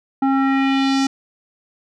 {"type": "tone with low-pass filter sweep", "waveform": "square", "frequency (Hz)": 270, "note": "C#4", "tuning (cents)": -45, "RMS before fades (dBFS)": -17, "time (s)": [0.22, 1.07], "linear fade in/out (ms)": 5, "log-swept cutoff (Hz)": [1000, 6200], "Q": 2, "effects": []}